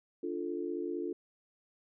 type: chord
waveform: sine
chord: D minor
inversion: none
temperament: equal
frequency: 293.7 / 349.2 / 440 Hz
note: D4 / F4 / A4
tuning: 0 / 0 / 0 cents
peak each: -39 / -36 / -40 dBFS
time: 0.23-1.13 s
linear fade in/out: 5 ms
effects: none